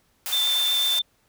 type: high-pass noise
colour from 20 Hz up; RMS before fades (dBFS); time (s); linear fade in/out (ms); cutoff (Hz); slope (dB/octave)
white; -30; 0.26-0.99; 0; 590; 24
type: tone with vibrato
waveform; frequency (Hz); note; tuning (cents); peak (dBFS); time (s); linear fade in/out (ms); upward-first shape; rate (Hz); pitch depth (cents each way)
sine; 3557; A7; +18; -20; 0.32-1.02; 10; triangle; 8; 10
effects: pink hiss -65 dBFS RMS until 1.28 s